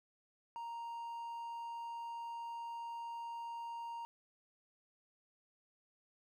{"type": "tone", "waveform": "triangle", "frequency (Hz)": 932.3, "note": "A#5", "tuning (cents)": 0, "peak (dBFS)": -40, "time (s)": [0.56, 4.05], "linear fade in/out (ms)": 0, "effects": []}